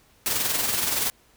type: noise with amplitude modulation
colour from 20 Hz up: white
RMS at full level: -23 dBFS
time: 0.26-1.1 s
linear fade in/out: 0 ms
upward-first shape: sine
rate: 21.3 Hz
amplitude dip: 45%
effects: pink hiss -59 dBFS RMS until 1.36 s